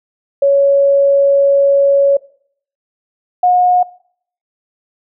sine tone pair in turn, 558 / 722.2 Hz, C#5 / F#5, +11 / -42 cents, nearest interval major third, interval 447 cents, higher second, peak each -7 dBFS, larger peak neither, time 0.42-2.17 / 3.43-3.83 s, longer first, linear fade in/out 5 ms, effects noise-tail reverb RT60 0.6 s tail -21 dB re dry

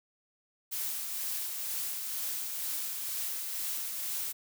blue noise with tremolo, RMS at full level -34 dBFS, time 0.71-4.33 s, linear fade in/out 20 ms, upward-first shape triangle, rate 2.1 Hz, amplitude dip 35%, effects none

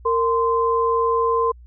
sine tone pair together, 460.6 / 1036.1 Hz, A#4 / C6, -21 / -17 cents, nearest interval octave + major second, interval 1404 cents, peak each -19 dBFS, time 0.05-1.52 s, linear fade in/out 10 ms, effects added 60 Hz sine -41 dBFS peak until 1.66 s

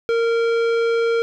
sine tone with tanh clipping, 462 Hz, A#4, 16 cents flat, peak -18 dBFS, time 0.09-1.22 s, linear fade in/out 0 ms, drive 15 dB, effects none

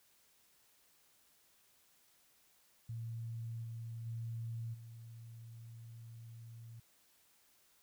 sine tone with level steps, 114.9 Hz, A#2, 25 cents flat, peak -40 / -42 / -39 / -49 dBFS, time 2.89-6.8 s, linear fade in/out 5 ms, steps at 3.63 / 4.05 / 4.73 s, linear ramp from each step 20 ms, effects white hiss -70 dBFS RMS until 7.82 s

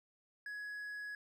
triangle tone, 1677 Hz, G#6, 16 cents sharp, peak -40 dBFS, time 0.46-1.15 s, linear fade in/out 2 ms, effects none

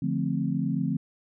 sine chord, D minor seventh, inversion none, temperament equal, 146.83 / 174.61 / 220 / 261.6 Hz, D3 / F3 / A3 / C4, 0 / 0 / 0 / 0 cents, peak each -30 / -29 / -31 / -30 dBFS, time 0.02-0.97 s, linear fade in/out 5 ms, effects none

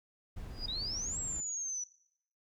brown noise, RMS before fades -44 dBFS, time 0.36-1.41 s, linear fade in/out 10 ms
sine tone with exponential growth, 4893 Hz, D#8, 30 cents flat, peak -33 dBFS, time 0.5-0.66 s, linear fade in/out 5 ms, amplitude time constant 33 ms
sine exponential two-way sweep, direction up then down, 3700 to 7710 to 5880 Hz, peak -35 dBFS, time 0.68-1.84 s, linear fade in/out 5 ms, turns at 1.18 s
effects noise-tail reverb RT60 0.7 s tail -20 dB re dry

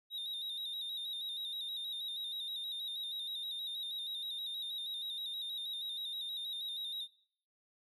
triangle tone with vibrato, 3729 Hz, A#7, in tune, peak -37 dBFS, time 0.1-7.08 s, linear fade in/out 50 ms, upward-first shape square, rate 6.3 Hz, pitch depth 48 cents each way, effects noise-tail reverb RT60 0.6 s tail -20 dB re dry

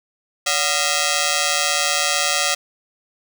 5% pulse ring-modulated tone, 651 Hz, E5, 22 cents flat, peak -3 dBFS, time 0.46-2.55 s, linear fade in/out 10 ms, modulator 78 Hz, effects none

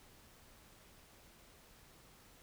silence, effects pink hiss -62 dBFS RMS until 2.42 s

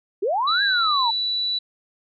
sine linear two-way sweep, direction up then down, 349.2 to 1661.2 to 887 Hz, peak -19 dBFS, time 0.22-1.11 s, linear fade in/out 10 ms, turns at 0.63 s
sine tone, 3951 Hz, B7, in tune, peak -21 dBFS, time 0.47-1.59 s, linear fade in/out 10 ms
effects none

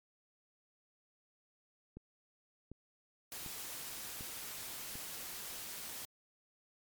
click train, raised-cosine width 3 ms, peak -35 dBFS, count 5, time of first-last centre 1.97-4.955 s, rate 1.34 Hz
white noise, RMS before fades -45 dBFS, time 3.32-6.05 s, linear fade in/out 0 ms
effects MP3 96 kbps

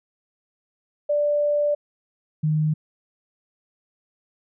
sine tone pair in turn, 587.3 / 154.12 Hz, D5 / D#3, 0 / -16 cents, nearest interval octave + major seventh, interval 2316 cents, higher first, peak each -18 / -18 dBFS, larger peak neither, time 1.09-1.75 / 2.43-2.74 s, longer first, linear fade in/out 10 ms, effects none

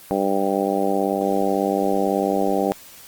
harmonic tone, 98.1 Hz, G2, 2 cents sharp, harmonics 2 / 3 / 4 / 5 / 6 / 7 / 8, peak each -26 / -25 / -25 / -25 / -26 / -29 / -25 dBFS, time 0.11-2.72 s, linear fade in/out 0 ms, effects white hiss -44 dBFS RMS until 3.07 s + Opus 24 kbps

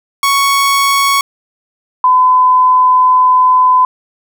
sawtooth / sine tone pair in turn, 1111 / 1012.2 Hz, C#6 / B5, +4 / +42 cents, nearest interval major second, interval 162 cents, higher first, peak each -5 dBFS, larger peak neither, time 0.23-1.21 / 2.04-3.85 s, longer second, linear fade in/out 2 ms, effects none

